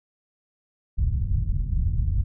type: low-pass noise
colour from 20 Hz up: white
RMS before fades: -23 dBFS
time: 0.97-2.24 s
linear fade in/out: 20 ms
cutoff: 100 Hz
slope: 24 dB/octave
effects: none